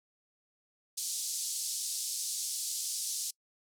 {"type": "band-pass noise", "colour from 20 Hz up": "white", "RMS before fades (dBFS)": -36, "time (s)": [0.97, 3.31], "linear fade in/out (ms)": 10, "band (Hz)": [4400, 10000], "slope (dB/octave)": 24, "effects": ["noise-tail reverb RT60 0.1 s tail -26 dB re dry"]}